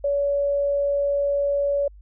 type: tone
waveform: sine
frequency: 567 Hz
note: C#5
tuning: 39 cents sharp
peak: -19 dBFS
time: 0.04-1.88 s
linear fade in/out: 5 ms
effects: added 50 Hz sine -43 dBFS peak until 2.01 s